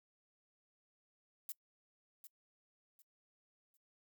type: noise with echo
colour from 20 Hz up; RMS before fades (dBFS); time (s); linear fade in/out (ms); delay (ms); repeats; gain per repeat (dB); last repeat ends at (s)
violet; -43; 1.49-1.52; 2; 750; 3; -11; 3.77
effects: noise-tail reverb RT60 0.1 s tail -23 dB re dry